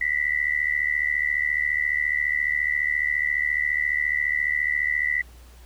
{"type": "tone with amplitude modulation", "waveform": "sine", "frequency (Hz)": 1975.5, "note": "B6", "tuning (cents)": 0, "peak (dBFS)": -17, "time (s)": [0.01, 5.22], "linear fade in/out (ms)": 5, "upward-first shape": "sine", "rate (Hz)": 74.5, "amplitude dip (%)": 90, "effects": ["added 60 Hz sine -45 dBFS peak until 5.65 s", "pink hiss -54 dBFS RMS until 5.65 s"]}